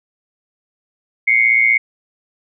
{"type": "tone pair together", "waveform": "sine", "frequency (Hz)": [2101, 2217], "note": ["C7", "C#7"], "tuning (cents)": [7, 0], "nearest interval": "minor second", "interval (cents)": 93, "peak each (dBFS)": -13, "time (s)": [1.27, 1.78], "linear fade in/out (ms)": 10, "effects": []}